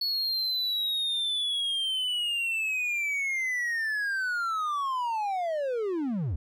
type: linear sweep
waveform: triangle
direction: down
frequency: 4400 to 65.41 Hz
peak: -25 dBFS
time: 0.01-6.36 s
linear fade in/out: 5 ms
effects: none